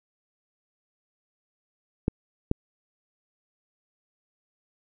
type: clicks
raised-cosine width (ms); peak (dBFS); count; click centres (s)
3; -9; 2; 2.081 / 2.514
effects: none